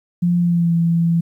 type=tone with pitch glide; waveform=sine; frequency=174.61 to 167.98 Hz; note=F3 to E3; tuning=0 to +33 cents; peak=-13 dBFS; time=0.22-1.21 s; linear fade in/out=10 ms; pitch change=-67 cents; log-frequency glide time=0.39-0.74 s; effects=9-bit